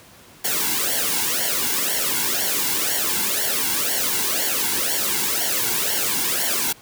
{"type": "noise with flanger", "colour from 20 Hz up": "white", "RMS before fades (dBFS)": -22, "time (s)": [0.44, 6.73], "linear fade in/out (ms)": 10, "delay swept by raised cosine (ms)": [0.79, 1.66], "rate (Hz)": 2, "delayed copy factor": -0.85, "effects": ["pink hiss -47 dBFS RMS until 6.81 s", "high-pass 80 Hz 12 dB/octave"]}